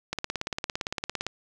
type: click train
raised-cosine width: 0.2 ms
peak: -12 dBFS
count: 21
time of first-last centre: 0.13-1.266 s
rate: 17.6 Hz
effects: 9-bit